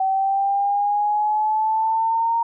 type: exponential sweep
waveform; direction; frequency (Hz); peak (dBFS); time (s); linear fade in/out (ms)
sine; up; 763 to 929; -17; 0-2.43; 5
effects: none